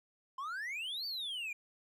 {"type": "exponential two-way sweep", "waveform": "triangle", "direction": "up then down", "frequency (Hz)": [1026, 4652, 2357], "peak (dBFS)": -36, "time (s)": [0.38, 1.53], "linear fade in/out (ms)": 5, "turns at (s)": 1.06, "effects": []}